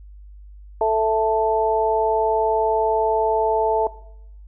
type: harmonic tone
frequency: 220 Hz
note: A3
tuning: in tune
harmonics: 2 / 3 / 4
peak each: -20 / -20 / -20 dBFS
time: 0.81-3.87 s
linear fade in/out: 2 ms
effects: noise-tail reverb RT60 0.7 s tail -18 dB re dry + added 50 Hz sine -39 dBFS peak until 4.47 s